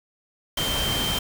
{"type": "tone in noise", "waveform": "sine", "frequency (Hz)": 3136, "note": "G7", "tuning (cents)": 0, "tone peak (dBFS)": -26, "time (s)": [0.57, 1.19], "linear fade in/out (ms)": 5, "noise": "pink", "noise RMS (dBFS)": -27, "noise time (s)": [0.57, 1.19], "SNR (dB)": -2, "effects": []}